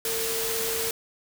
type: tone in noise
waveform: sine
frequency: 452.6 Hz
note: A4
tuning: 49 cents sharp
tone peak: -31 dBFS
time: 0.05-0.91 s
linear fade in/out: 2 ms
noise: white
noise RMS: -29 dBFS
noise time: 0.05-0.91 s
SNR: -5 dB
effects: none